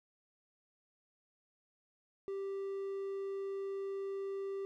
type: tone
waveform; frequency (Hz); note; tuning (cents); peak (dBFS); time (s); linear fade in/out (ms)
triangle; 392; G4; 0; -35; 2.28-4.65; 0
effects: none

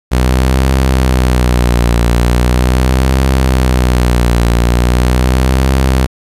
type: tone with vibrato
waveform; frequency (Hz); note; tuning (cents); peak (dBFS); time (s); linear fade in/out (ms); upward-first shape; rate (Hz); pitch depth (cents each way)
sawtooth; 62.2; B1; +13; -4; 0.11-6.07; 20; triangle; 0.4; 110
effects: resampled to 32000 Hz + 7-bit

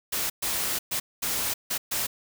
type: noise bursts at uneven times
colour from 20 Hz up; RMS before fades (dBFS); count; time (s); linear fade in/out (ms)
white; -28; 6; 0.12-0.3 / 0.42-0.79 / 0.91-1 / 1.22-1.54 / 1.7-1.78 / 1.91-2.07; 10
effects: none

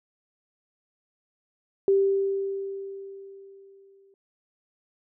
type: tone with exponential decay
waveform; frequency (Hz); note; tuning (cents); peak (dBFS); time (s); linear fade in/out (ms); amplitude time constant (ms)
sine; 392; G4; 0; -16; 1.88-4.14; 1; 490
effects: none

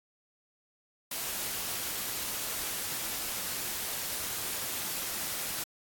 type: noise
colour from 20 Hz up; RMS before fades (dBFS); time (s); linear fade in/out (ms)
white; -35; 1.11-5.64; 5
effects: AAC 64 kbps

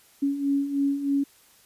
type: beating tone pair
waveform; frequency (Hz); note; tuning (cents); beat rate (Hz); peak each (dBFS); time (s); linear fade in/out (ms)
sine; 277.3 / 280.5; C#4 / C#4; +1 / +21; 3.2; -29 / -23; 0.22-1.24; 10
effects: white hiss -57 dBFS RMS until 1.65 s + resampled to 32000 Hz

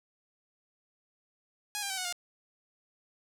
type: tone with pitch steps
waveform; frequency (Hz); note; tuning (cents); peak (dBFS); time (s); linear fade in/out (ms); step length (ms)
5% pulse; 830.6 / 798.1 / 767 / 737 / 708.2; G#5 / G5 / G5 / F#5 / F5; 0 / +31 / -38 / -7 / +24; -21; 1.75-2.125; 0; 75
effects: none

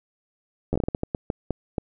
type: slowing click train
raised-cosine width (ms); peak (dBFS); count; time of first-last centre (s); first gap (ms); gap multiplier
2; -11; 13; 0.73-1.782; 11; 1.34
effects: none

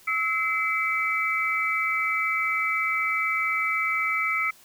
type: tone cluster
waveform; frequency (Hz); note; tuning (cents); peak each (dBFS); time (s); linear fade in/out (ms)
sine; 1301 / 2057 / 2297; E6 / C7 / D7; -23 / -30 / -39; -27; 0.07-4.51; 10
effects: white hiss -54 dBFS RMS until 4.64 s

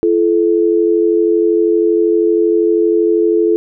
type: tone pair together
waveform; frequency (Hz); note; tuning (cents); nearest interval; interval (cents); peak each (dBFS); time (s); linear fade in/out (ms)
sine; 339.6 / 432.3; F4 / A4; -48 / -31; major third; 417; -12; 0.03-3.56; 0
effects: none

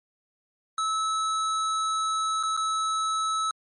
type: tone with dropouts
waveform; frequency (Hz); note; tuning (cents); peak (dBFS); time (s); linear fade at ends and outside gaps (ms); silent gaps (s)
square; 1300; E6; -24; -25; 0.78-3.51; 2; 2.429-2.434 / 2.567-2.574
effects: MP3 48 kbps

